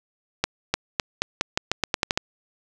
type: accelerating click train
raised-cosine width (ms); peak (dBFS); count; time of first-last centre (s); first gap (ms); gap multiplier
0.2; -3; 12; 0.44-2.175; 300; 0.86
effects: none